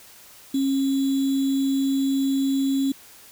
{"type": "tone with sample-and-hold", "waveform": "sine", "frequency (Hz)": 271.6, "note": "C#4", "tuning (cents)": -35, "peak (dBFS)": -19, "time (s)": [0.54, 2.92], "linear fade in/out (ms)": 5, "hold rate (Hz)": 3675, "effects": ["white hiss -48 dBFS RMS until 3.31 s"]}